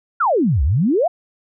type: exponential two-way sweep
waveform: sine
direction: down then up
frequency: 1500 to 61.8 to 753 Hz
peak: -13 dBFS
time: 0.2-1.08 s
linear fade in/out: 10 ms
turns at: 0.63 s
effects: none